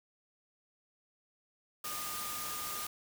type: tone in noise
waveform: sine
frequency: 1218 Hz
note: D#6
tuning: 37 cents flat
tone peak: -43 dBFS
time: 1.84-2.87 s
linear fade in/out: 5 ms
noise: white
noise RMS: -40 dBFS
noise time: 1.84-2.87 s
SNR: -6 dB
effects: none